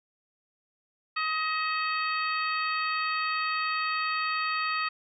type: harmonic tone with a mistuned harmonic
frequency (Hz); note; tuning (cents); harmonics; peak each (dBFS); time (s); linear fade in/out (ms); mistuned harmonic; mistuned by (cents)
630; D#5; +21; 2 / 3 / 4 / 5 / 6 / 7; -29 / -34 / -33 / -45 / -43 / -37; 1.16-4.89; 10; 4; +36
effects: none